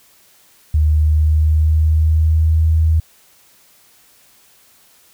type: tone with pitch glide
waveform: sine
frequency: 76.4 to 79.83 Hz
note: D#2 to D#2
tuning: -31 to +45 cents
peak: -10 dBFS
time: 0.74-3 s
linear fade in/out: 5 ms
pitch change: +76 cents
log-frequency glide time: 0.85-2.63 s
effects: white hiss -51 dBFS RMS until 5.13 s